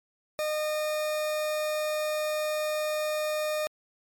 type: tone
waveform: 40% pulse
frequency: 611 Hz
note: D#5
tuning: 32 cents flat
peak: -26 dBFS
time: 0.39-3.67 s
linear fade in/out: 0 ms
effects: MP3 96 kbps